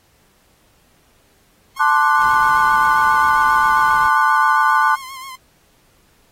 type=tone with vibrato; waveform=sawtooth; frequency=1058 Hz; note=C6; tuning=19 cents sharp; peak=-27 dBFS; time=1.76-5.36 s; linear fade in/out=10 ms; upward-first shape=sine; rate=7.5 Hz; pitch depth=55 cents each way
type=chord; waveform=sine; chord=D dominant seventh; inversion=second; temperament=equal; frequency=880 / 1046.5 / 1174.7 / 1480 Hz; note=A5 / C6 / D6 / F#6; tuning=0 / 0 / 0 / 0 cents; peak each=-17 dBFS; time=1.79-4.96 s; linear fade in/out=20 ms
type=noise; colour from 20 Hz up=pink; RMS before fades=-37 dBFS; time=2.17-4.11 s; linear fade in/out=50 ms
effects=pink hiss -57 dBFS RMS until 6.31 s + AAC 48 kbps